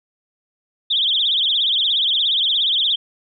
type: tone with vibrato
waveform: sine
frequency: 3409 Hz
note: G#7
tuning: 45 cents sharp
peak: -15 dBFS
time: 0.9-2.96 s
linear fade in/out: 10 ms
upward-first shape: triangle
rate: 17 Hz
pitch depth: 210 cents each way
effects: none